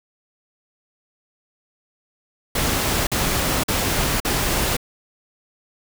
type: noise bursts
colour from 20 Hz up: pink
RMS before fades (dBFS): -21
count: 4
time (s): 2.55-4.768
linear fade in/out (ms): 5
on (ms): 520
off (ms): 46
effects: none